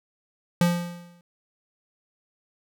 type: tone with exponential decay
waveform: square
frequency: 173.9 Hz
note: F3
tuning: 7 cents flat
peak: -16 dBFS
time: 0.61-1.21 s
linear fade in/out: 2 ms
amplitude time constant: 130 ms
effects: none